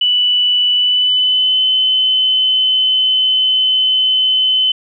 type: tone with pitch glide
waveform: sine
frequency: 2967 to 3042 Hz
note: F#7 to F#7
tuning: +4 to +47 cents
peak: -10 dBFS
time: 0.01-4.72 s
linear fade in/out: 5 ms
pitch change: +43 cents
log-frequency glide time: 0.73-1.63 s
effects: none